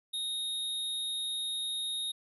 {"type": "tone with amplitude modulation", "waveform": "square", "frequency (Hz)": 3729, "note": "A#7", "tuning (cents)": 0, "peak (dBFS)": -32, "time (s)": [0.13, 2.12], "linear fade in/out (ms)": 10, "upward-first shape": "sine", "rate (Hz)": 245, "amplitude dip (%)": 25, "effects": ["resampled to 32000 Hz"]}